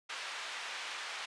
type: band-pass noise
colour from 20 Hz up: white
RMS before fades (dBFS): -42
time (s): 0.09-1.26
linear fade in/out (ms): 10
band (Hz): 910 to 3000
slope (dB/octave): 12
effects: resampled to 22050 Hz